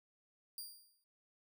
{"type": "tone with exponential decay", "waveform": "15% pulse", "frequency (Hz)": 4779, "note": "D8", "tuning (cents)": 29, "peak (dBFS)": -35, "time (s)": [0.58, 1.04], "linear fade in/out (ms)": 1, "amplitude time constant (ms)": 100, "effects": []}